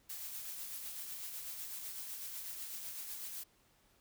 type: noise with tremolo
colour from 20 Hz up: blue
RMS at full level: -43 dBFS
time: 0.09-3.44 s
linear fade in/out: 10 ms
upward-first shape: triangle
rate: 8 Hz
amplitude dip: 40%
effects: pink hiss -70 dBFS RMS until 4 s